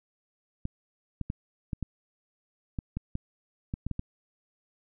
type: clicks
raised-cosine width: 5 ms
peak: -19 dBFS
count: 12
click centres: 0.654 / 1.213 / 1.301 / 1.732 / 1.827 / 2.788 / 2.97 / 3.154 / 3.739 / 3.866 / 3.913 / 3.994 s
effects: none